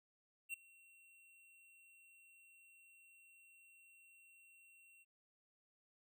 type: tone with ADSR envelope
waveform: square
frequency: 2728 Hz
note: F7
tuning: 41 cents flat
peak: -40 dBFS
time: 0.49-5.05 s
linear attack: 47 ms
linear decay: 6 ms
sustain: -24 dB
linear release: 32 ms
effects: none